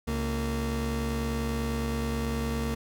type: tone pair together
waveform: 30% pulse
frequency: 69.78 / 230 Hz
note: C#2 / A#3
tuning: +12 / -23 cents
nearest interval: octave + major sixth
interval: 2065 cents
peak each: -28 dBFS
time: 0.07-2.75 s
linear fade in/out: 10 ms
effects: none